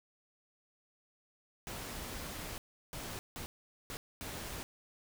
pink noise bursts at uneven times, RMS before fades -43 dBFS, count 5, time 1.67-2.58 / 2.93-3.19 / 3.36-3.46 / 3.9-3.97 / 4.21-4.63 s, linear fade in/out 0 ms, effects none

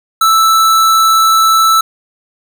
square tone, 1318.5 Hz, E6, in tune, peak -7 dBFS, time 0.21-1.81 s, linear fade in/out 5 ms, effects none

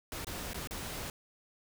pink noise with dropouts, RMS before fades -40 dBFS, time 0.12-1.1 s, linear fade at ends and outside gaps 1 ms, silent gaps 0.246-0.269 / 0.533-0.544 / 0.673-0.709 s, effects none

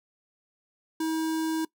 square tone with notch filter, 320 Hz, D#4, 49 cents sharp, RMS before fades -28 dBFS, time 1-1.65 s, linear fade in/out 5 ms, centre 2400 Hz, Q 1.7, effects noise-tail reverb RT60 0.1 s tail -21 dB re dry

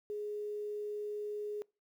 sine tone with quantisation, 417.6 Hz, G#4, 10 cents sharp, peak -36 dBFS, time 0.1-1.62 s, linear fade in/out 0 ms, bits 11, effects noise-tail reverb RT60 0.3 s tail -25 dB re dry

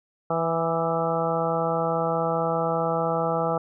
harmonic tone with a mistuned harmonic, 164.81 Hz, E3, in tune, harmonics 1 / 2 / 3 / 4 / 5 / 6 / 7 / 8, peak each -30 / -35 / -27 / -28 / -29 / -38 / -32 / -32 dBFS, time 0.3-3.58 s, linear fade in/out 5 ms, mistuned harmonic 7, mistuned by +35 cents, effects none

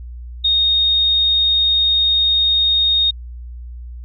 sine tone, 3710 Hz, A#7, 9 cents flat, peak -12 dBFS, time 0.44-3.11 s, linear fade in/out 10 ms, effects added 60 Hz sine -29 dBFS peak until 4.04 s

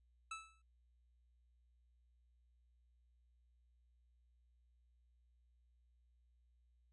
25% pulse tone with exponential decay, 1311 Hz, E6, 10 cents flat, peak -38 dBFS, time 0.31-0.62 s, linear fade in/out 5 ms, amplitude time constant 67 ms, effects added 60 Hz sine -70 dBFS peak until 6.92 s + resampled to 24000 Hz

